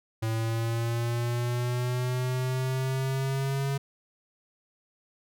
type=linear sweep; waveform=square; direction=up; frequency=111.4 to 138.59 Hz; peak=-27 dBFS; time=0.22-3.78 s; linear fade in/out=10 ms; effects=none